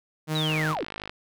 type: tone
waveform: sawtooth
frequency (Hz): 155.56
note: D#3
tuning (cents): 0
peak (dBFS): -21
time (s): 0.27-0.76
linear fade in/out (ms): 50
type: linear sweep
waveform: sine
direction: down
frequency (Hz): 4003 to 221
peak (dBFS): -27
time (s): 0.35-0.84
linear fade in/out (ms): 5
type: click train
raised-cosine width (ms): 0.3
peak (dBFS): -19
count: 32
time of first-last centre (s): 0.5-1.095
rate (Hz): 52.1
effects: none